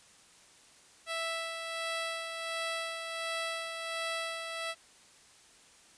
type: tone with tremolo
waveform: 10% pulse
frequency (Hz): 659.3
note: E5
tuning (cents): 0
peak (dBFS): -24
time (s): 1.06-4.75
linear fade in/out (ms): 50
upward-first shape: sine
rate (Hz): 1.4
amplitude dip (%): 45
effects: white hiss -59 dBFS RMS until 5.97 s + resampled to 22050 Hz